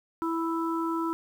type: harmonic tone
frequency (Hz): 329.6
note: E4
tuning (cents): 0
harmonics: 1 / 3 / 4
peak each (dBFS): -28 / -33 / -34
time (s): 0.22-1.13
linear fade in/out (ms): 0
effects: 9-bit